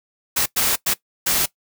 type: noise bursts at uneven times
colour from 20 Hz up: white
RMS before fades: -19 dBFS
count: 4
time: 0.36-0.46 / 0.56-0.76 / 0.86-0.94 / 1.26-1.46 s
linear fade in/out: 10 ms
effects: noise-tail reverb RT60 0.1 s tail -19 dB re dry